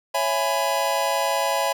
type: chord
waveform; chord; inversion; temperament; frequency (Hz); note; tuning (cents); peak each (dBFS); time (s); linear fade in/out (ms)
square; C# minor seventh; none; just; 554.4 / 665.2 / 831.5 / 997.9; C#5 / E5 / G#5 / B5; 0 / +16 / +2 / +18; -27; 0.14-1.73; 10
effects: none